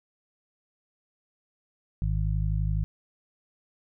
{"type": "harmonic tone", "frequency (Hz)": 51.91, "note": "G#1", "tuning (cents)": 0, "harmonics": [1, 2, 3], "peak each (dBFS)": [-26, -29, -31], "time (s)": [2.02, 2.84], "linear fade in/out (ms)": 0, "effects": []}